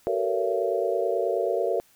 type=tone cluster; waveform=sine; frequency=377.7 / 447 / 476.2 / 565 / 676 Hz; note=F#4 / A4 / A#4 / C#5 / E5; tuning=+36 / +27 / +37 / +33 / +43 cents; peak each=-29 dBFS; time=0.07-1.8 s; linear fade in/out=0 ms; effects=white hiss -60 dBFS RMS until 1.95 s